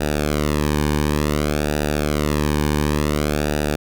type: tone with flanger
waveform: sawtooth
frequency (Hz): 74.5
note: D2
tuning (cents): +25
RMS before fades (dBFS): -20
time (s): 0-3.76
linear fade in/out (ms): 10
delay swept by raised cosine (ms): 0.93 to 1.51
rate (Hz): 0.56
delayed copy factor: -0.9
effects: none